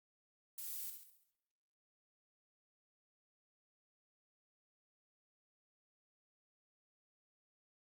violet noise with echo, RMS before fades -45 dBFS, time 0.58-0.9 s, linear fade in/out 2 ms, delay 67 ms, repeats 6, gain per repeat -6 dB, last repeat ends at 1.302 s, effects noise-tail reverb RT60 0.9 s tail -21 dB re dry + Opus 48 kbps

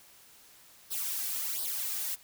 blue noise with flanger, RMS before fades -34 dBFS, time 0.9-2.16 s, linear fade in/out 20 ms, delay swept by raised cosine 0.21 to 2.61 ms, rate 1.4 Hz, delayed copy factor +0.8, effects white hiss -57 dBFS RMS until 2.23 s

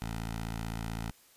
10% pulse tone with notch filter, 55.8 Hz, A1, 25 cents sharp, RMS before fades -37 dBFS, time 0.02-1.11 s, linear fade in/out 0 ms, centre 350 Hz, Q 1.4, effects white hiss -61 dBFS RMS until 1.36 s + resampled to 32000 Hz

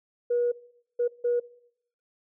sine tone bursts at uneven times, 482.1 Hz, B4, 42 cents flat, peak -21 dBFS, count 3, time 0.3-0.52 / 0.99-1.08 / 1.24-1.4 s, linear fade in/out 10 ms, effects noise-tail reverb RT60 0.7 s tail -21 dB re dry + tanh soft clip ceiling -17 dBFS

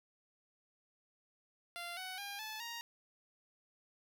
10% pulse tone with pitch steps, 693 / 747 / 805.3 / 868.1 / 935.8 Hz, F5 / F#5 / G5 / A5 / A#5, -14 / +16 / +46 / -24 / +6 cents, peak -34 dBFS, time 1.76-2.81 s, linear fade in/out 0 ms, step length 210 ms, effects none

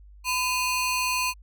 sawtooth ring-modulated tone, 1749 Hz, A6, 11 cents flat, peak -17 dBFS, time 0.24-1.34 s, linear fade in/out 50 ms, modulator 741 Hz, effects added 50 Hz sine -46 dBFS peak until 1.42 s

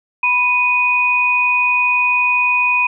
sine tone pair together, 985.8 / 2484 Hz, B5 / D#7, -3 / -3 cents, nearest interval octave + major third, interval 1600 cents, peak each -18 / -13 dBFS, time 0.23-2.87 s, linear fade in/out 5 ms, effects none

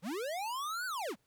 square linear two-way sweep, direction up then down, 150 to 1530 to 150 Hz, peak -36 dBFS, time 0.02-1.16 s, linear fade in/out 50 ms, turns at 0.86 s, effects pink hiss -75 dBFS RMS until 1.26 s

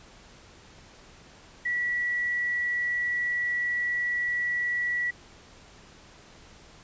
sine tone with quantisation, 1943 Hz, B6, 29 cents flat, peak -25 dBFS, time 1.65-5.11 s, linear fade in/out 10 ms, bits 9, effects pink hiss -52 dBFS RMS until 6.83 s + resampled to 16000 Hz

